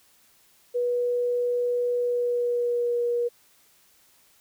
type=tone with pitch glide; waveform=sine; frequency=487.1 to 478.2 Hz; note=B4 to A#4; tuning=-24 to +44 cents; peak=-22 dBFS; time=0.74-3.29 s; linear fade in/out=20 ms; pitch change=-32 cents; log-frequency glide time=1.98-3.02 s; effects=white hiss -60 dBFS RMS until 4.4 s